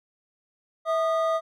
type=tone pair together; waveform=triangle; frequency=651 / 1229.8 Hz; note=E5 / D#6; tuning=-22 / -21 cents; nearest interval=major seventh; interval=1101 cents; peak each=-21 / -25 dBFS; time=0.85-1.41 s; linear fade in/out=50 ms; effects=none